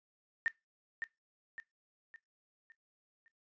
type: tone with echo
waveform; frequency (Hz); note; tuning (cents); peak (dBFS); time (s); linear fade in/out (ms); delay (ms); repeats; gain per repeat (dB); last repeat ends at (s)
sine; 1812; A#6; -50; -28; 0.46-0.48; 0; 560; 5; -7; 3.28
effects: noise-tail reverb RT60 0.2 s tail -20 dB re dry + resampled to 16000 Hz